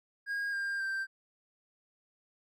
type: tone with pitch steps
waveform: triangle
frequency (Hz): 1631 / 1600.2 / 1570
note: G#6 / G6 / G6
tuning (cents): -32 / +35 / +2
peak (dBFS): -30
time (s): 0.26-1.07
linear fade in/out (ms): 50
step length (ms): 270
effects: none